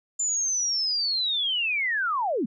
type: linear sweep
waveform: sine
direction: down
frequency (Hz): 7170 to 186.2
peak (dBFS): -23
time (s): 0.19-2.46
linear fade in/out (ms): 10
effects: none